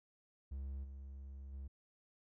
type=tone with level steps; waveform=triangle; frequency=68 Hz; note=C#2; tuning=33 cents flat; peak=-39 / -45 / -42 dBFS; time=0.51-1.68 s; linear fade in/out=10 ms; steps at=0.83 / 1.52 s; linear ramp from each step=20 ms; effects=none